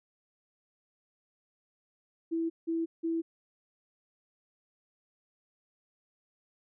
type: tone bursts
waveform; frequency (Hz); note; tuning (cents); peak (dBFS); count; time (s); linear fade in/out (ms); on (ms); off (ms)
sine; 329.6; E4; 0; -28; 3; 2.31-3.22; 20; 190; 170
effects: none